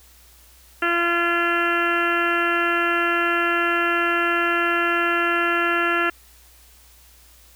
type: harmonic tone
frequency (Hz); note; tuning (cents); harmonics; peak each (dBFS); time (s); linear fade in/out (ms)
342.9; F4; -32; 1 / 2 / 3 / 4 / 5 / 6 / 7 / 8 / 9; -25 / -29 / -33 / -22 / -24 / -32 / -34 / -28 / -37; 0.82-6.1; 5
effects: added 60 Hz sine -52 dBFS peak until 7.55 s + white hiss -52 dBFS RMS until 7.55 s